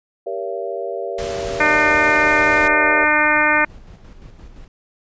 sine chord, G diminished seventh, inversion none, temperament just, 392 / 470.4 / 564.5 / 677.4 Hz, G4 / Bb4 / Db5 / Fb5, 0 / +16 / +31 / +47 cents, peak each -28 dBFS, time 0.26-3.05 s, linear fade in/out 10 ms
pink noise, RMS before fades -30 dBFS, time 1.18-2.68 s, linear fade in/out 5 ms
harmonic tone, 302 Hz, D4, 48 cents sharp, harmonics 1 / 2 / 3 / 4 / 5 / 6 / 7 / 8, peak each -25 / -23 / -21 / -22 / -19 / -19 / -20 / -22 dBFS, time 1.6-3.65 s, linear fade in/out 5 ms
brown noise with tremolo, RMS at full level -38 dBFS, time 2.32-4.68 s, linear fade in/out 2 ms, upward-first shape square, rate 5.8 Hz, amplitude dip 40%
effects resampled to 16000 Hz

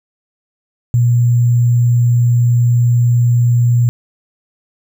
sine tone with sample-and-hold, 120.4 Hz, B2, 44 cents flat, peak -8 dBFS, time 0.94-3.89 s, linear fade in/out 0 ms, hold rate 7350 Hz, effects none

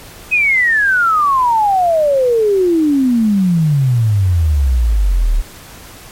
sine exponential sweep, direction down, 2556 to 35.49 Hz, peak -9 dBFS, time 0.31-5.42 s, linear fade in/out 20 ms, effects pink hiss -36 dBFS RMS until 6.11 s + MP3 64 kbps

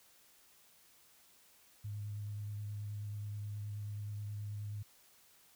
sine tone with vibrato, 103.83 Hz, G#2, in tune, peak -39 dBFS, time 1.84-4.83 s, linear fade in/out 10 ms, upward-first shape triangle, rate 9.4 Hz, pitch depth 20 cents each way, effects white hiss -65 dBFS RMS until 5.55 s

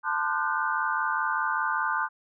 sine tone cluster, 884 / 1034 / 1199 / 1452 / 1537 Hz, A5 / C6 / D6 / F#6 / G6, +8 / -21 / +36 / -33 / -35 cents, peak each -31 dBFS, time 0.03-2.09 s, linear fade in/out 50 ms, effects none

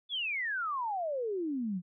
sine exponential sweep, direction down, 3520 to 169.9 Hz, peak -31 dBFS, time 0.09-1.82 s, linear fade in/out 50 ms, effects none

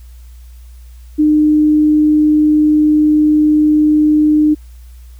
sine tone, 303.3 Hz, D#4, 44 cents flat, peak -7 dBFS, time 1.18-4.55 s, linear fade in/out 20 ms, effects added 60 Hz sine -33 dBFS peak until 5.19 s + white hiss -52 dBFS RMS until 5.19 s

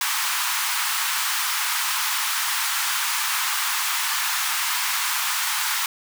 pink high-pass noise, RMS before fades -24 dBFS, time 0.01-5.86 s, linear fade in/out 2 ms, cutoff 910 Hz, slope 48 dB/octave, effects none

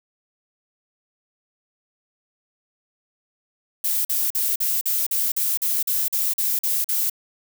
violet noise bursts, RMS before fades -22 dBFS, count 13, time 3.84-7.098 s, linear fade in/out 5 ms, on 210 ms, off 44 ms, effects none

